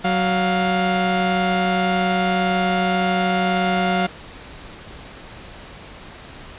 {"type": "tone pair together", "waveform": "sawtooth", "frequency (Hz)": [186.3, 703.4], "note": ["F#3", "F5"], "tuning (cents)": [12, 12], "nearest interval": "octave + major seventh", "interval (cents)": 2300, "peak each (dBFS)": [-16, -16], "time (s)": [0.04, 4.07], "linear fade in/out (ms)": 10, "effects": ["pink hiss -39 dBFS RMS until 6.58 s", "resampled to 8000 Hz"]}